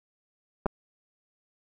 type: clicks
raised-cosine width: 1 ms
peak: -13 / -13 dBFS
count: 2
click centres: 0.659 / 0.664 s
effects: none